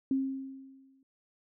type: tone with exponential decay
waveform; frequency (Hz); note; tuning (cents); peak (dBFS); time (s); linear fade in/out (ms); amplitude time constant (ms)
sine; 267.8; C4; +40; -24; 0.11-1.03; 2; 200
effects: none